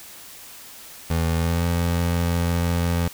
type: tone with pitch glide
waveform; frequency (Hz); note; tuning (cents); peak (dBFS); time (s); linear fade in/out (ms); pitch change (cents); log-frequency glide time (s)
25% pulse; 82.3 to 85.79; E2 to F2; -2 to -30; -16; 1.1-3.08; 5; +72; 1.35-1.65
effects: white hiss -42 dBFS RMS until 3.13 s